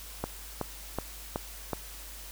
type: click train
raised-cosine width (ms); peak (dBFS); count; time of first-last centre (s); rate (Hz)
1; -16; 5; 0.24-1.733; 2.68
effects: added 50 Hz sine -46 dBFS peak until 2.31 s + white hiss -46 dBFS RMS until 2.31 s